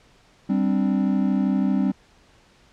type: chord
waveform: triangle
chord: G suspended fourth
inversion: none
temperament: just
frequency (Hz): 196 / 261.3 / 294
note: G3 / C4 / D4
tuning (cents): 0 / -2 / +2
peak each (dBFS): -19 / -21 / -25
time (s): 0.49-1.92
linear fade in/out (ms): 10
effects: pink hiss -56 dBFS RMS until 2.72 s + low-pass 6000 Hz 12 dB/octave